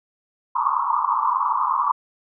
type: band-pass noise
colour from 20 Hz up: pink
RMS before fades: -21 dBFS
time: 0.55-1.92 s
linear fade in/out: 10 ms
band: 910 to 1200 Hz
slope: 96 dB/octave
effects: none